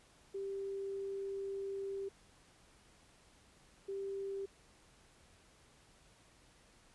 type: tone bursts at uneven times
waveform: sine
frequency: 392.6 Hz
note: G4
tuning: 3 cents sharp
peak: -38 dBFS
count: 2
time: 0.34-2.09 / 3.88-4.46 s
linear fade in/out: 10 ms
effects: pink hiss -65 dBFS RMS until 6.94 s + resampled to 24000 Hz